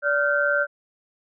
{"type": "tone cluster", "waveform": "sine", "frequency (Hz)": [579, 1399, 1537], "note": ["D5", "F6", "G6"], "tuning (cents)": [-25, 3, -35], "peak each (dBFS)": -23, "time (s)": [0.02, 0.67], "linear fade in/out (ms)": 50, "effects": []}